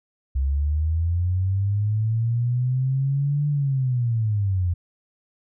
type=linear two-way sweep; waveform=sine; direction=up then down; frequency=65.41 to 147.5 to 85.3 Hz; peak=-19 dBFS; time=0.35-4.74 s; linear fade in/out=10 ms; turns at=3.48 s; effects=none